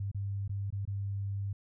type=tone with dropouts; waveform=sine; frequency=99.4 Hz; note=G2; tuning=25 cents sharp; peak=-32 dBFS; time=0-1.53 s; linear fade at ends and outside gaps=5 ms; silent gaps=0.115-0.146 / 0.479-0.494 / 0.704-0.725 / 0.853-0.875 s; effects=none